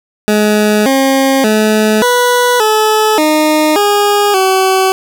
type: tone with pitch steps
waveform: 20% pulse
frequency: 211.1 / 269 / 215.3 / 490.7 / 431.8 / 307.2 / 410.2 / 379.3 Hz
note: G#3 / C4 / A3 / B4 / A4 / D#4 / G#4 / F#4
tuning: +29 / +48 / -37 / -11 / -33 / -22 / -21 / +43 cents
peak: -3 dBFS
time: 0.28-4.92 s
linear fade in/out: 0 ms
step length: 580 ms
effects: none